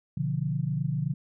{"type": "chord", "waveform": "sine", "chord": "B diminished", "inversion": "none", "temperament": "equal", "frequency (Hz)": [123.47, 146.83, 174.61], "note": ["B2", "D3", "F3"], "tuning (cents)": [0, 0, 0], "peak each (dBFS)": [-32, -28, -32], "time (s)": [0.17, 1.14], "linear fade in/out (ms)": 5, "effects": []}